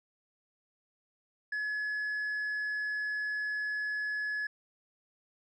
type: tone with tanh clipping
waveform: sine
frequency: 1700 Hz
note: G#6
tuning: 40 cents sharp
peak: -32 dBFS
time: 1.52-4.47 s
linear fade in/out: 5 ms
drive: 2 dB
effects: none